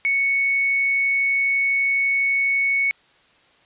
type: tone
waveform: sine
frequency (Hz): 2217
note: C#7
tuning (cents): 0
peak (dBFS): -17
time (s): 0.05-2.91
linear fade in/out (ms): 0
effects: white hiss -56 dBFS RMS until 3.65 s + resampled to 8000 Hz